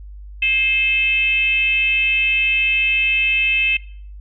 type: tone with frequency modulation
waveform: sine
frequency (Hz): 2607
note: E7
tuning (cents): -20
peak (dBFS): -14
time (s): 0.42-3.77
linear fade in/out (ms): 5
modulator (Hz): 493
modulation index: 0.6
effects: noise-tail reverb RT60 0.5 s tail -18 dB re dry + added 50 Hz sine -33 dBFS peak until 4.2 s